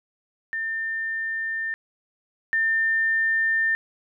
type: tone pair in turn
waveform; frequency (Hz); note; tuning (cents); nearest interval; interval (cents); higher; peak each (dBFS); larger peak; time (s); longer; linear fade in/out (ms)
sine; 1800 / 1800; A6 / A6; +39 / +39; unison; 0; neither; -25 / -19; second; 0.53-1.74 / 2.53-3.75; second; 0
effects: none